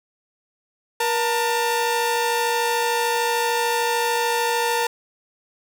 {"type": "tone pair together", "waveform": "sawtooth", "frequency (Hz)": [475.2, 897], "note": ["A#4", "A5"], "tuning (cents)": [33, 33], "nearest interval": "major seventh", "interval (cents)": 1100, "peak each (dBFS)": [-19, -18], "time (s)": [1, 4.87], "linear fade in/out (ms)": 5, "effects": []}